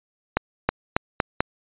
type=accelerating click train; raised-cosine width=0.5 ms; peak=-3 dBFS; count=5; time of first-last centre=0.37-1.405 s; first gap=320 ms; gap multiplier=0.86; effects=resampled to 8000 Hz